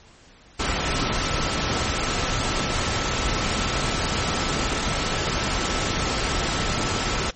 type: tone in noise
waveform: sine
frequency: 1318 Hz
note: E6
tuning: 1 cent flat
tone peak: -34 dBFS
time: 0.59-7.31 s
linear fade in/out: 10 ms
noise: pink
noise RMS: -24 dBFS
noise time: 0.59-7.31 s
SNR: -13 dB
effects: pink hiss -51 dBFS RMS until 7.35 s + MP3 32 kbps